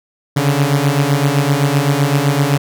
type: beating tone pair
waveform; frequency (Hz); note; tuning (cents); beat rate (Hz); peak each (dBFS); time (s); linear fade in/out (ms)
sawtooth; 137.9 / 145.7; C#3 / D3; -9 / -13; 7.8; -11; 0.36-2.58; 10
effects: none